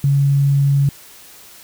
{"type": "tone", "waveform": "sine", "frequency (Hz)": 140, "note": "C#3", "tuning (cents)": 18, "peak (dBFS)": -11, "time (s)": [0.04, 0.89], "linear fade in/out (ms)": 2, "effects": ["white hiss -42 dBFS RMS until 1.63 s"]}